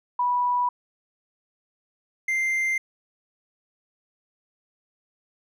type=tone pair in turn; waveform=sine / triangle; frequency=981 / 2091 Hz; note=B5 / C7; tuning=-12 / -2 cents; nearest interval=octave + minor second; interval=1310 cents; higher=second; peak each=-20 dBFS; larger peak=neither; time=0.19-0.69 / 2.28-2.78 s; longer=neither; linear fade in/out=5 ms; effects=none